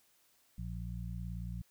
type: harmonic tone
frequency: 58.27 Hz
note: A#1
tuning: in tune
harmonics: 1 / 2 / 3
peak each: -41 / -43 / -44 dBFS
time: 0.58-1.62 s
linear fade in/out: 5 ms
effects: white hiss -70 dBFS RMS until 1.7 s